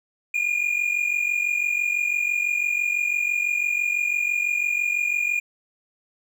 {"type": "tone pair together", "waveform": "triangle", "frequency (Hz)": [2416, 2462], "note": ["D7", "D#7"], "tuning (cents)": [48, -19], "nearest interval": "unison", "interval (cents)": 33, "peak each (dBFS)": [-21, -24], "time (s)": [0.34, 5.4], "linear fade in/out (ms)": 5, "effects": []}